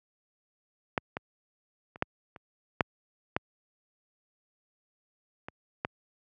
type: clicks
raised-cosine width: 0.5 ms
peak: -11 / -18 / -30 / -10 / -30 / -7 / -11 / -23 / -14 dBFS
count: 9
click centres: 0.978 / 1.169 / 1.959 / 2.024 / 2.362 / 2.808 / 3.365 / 5.485 / 5.849 s
effects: high-pass 80 Hz 12 dB/octave